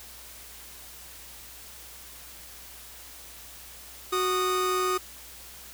45% pulse tone pair together, 370 / 1233.1 Hz, F#4 / D#6, 0 / -16 cents, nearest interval octave + major sixth, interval 2084 cents, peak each -27 dBFS, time 4.12-4.98 s, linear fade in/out 10 ms, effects added 60 Hz sine -54 dBFS peak until 5.73 s + white hiss -46 dBFS RMS until 5.73 s

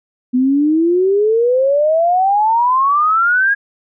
sine exponential sweep, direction up, 246.9 to 1661.2 Hz, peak -10 dBFS, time 0.33-3.55 s, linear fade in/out 20 ms, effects none

